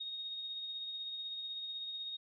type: tone with tremolo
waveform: sine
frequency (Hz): 3729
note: A#7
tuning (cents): 0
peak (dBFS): -38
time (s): 0-2.17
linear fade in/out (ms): 10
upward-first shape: triangle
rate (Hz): 16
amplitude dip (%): 35
effects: none